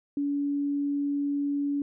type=tone; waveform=sine; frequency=285 Hz; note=C#4; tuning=48 cents sharp; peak=-25 dBFS; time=0.17-1.82 s; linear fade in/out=2 ms; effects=none